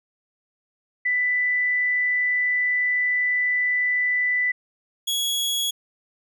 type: tone pair in turn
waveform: sine / sawtooth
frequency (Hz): 1987 / 3342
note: B6 / G#7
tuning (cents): +10 / +10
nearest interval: major sixth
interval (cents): 900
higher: second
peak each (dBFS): -19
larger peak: neither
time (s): 1.05-4.52 / 5.07-5.71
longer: first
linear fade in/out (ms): 10
effects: none